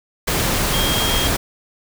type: tone in noise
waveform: sine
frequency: 3236 Hz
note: G#7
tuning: 46 cents flat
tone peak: -22 dBFS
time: 0.73-1.28 s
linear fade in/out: 10 ms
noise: pink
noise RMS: -19 dBFS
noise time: 0.27-1.37 s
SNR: -6 dB
effects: none